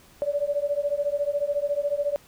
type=beating tone pair; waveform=sine; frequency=570 / 584 Hz; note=C#5 / D5; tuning=+48 / -10 cents; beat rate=14 Hz; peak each=-26 dBFS; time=0.22-2.16 s; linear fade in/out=0 ms; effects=pink hiss -54 dBFS RMS until 2.27 s